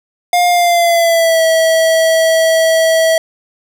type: tone with pitch glide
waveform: square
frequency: 708 to 649.2 Hz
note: F5 to E5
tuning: +23 to -27 cents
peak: -9 dBFS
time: 0.33-3.18 s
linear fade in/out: 2 ms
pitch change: -150 cents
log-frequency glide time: 0.49-1.43 s
effects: none